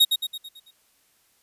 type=tone with echo; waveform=45% pulse; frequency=3758 Hz; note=A#7; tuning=13 cents sharp; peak=-13 dBFS; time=0-0.05 s; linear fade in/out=10 ms; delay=110 ms; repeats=6; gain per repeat=-6 dB; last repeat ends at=0.71 s; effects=white hiss -64 dBFS RMS until 1.42 s + resampled to 32000 Hz